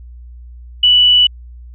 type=tone; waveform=sine; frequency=2960 Hz; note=F#7; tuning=in tune; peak=-6 dBFS; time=0.83-1.27 s; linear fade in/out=5 ms; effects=added 60 Hz sine -32 dBFS peak until 1.74 s